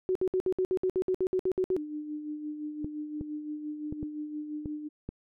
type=tone bursts; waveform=sine; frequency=372 Hz; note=F#4; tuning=9 cents sharp; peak=-24 dBFS; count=14; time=0.09-1.765 s; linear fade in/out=0 ms; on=63 ms; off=61 ms
type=tone with tremolo; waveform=sine; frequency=300.9 Hz; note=D4; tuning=42 cents sharp; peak=-32 dBFS; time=1.75-4.89 s; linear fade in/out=20 ms; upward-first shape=sine; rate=5.8 Hz; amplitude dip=50%
type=clicks; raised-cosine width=3 ms; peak=-23 dBFS; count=6; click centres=2.845 / 3.211 / 3.925 / 4.029 / 4.658 / 5.09 s
effects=none